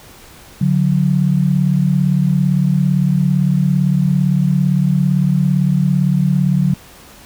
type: tone pair together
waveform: sine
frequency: 144.48 / 182.2 Hz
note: D3 / F#3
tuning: -28 / -26 cents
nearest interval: major third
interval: 402 cents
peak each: -14 dBFS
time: 0.61-6.74 s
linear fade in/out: 5 ms
effects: pink hiss -41 dBFS RMS until 7.25 s